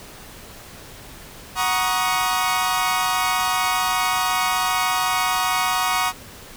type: chord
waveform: sawtooth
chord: D# minor seventh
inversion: first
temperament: equal with one note detuned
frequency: 740 / 947.5 / 1108.7 / 1244.5 Hz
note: F#5 / A#5 / C#6 / D#6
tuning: 0 / +28 / 0 / 0 cents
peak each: -21 dBFS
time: 1.55-6.13 s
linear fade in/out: 50 ms
effects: pink hiss -41 dBFS RMS until 6.56 s